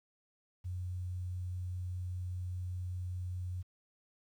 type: tone with quantisation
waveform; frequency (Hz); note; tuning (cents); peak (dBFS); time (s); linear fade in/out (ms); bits
sine; 90.5; F#2; -38; -36; 0.64-3.63; 20; 11
effects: none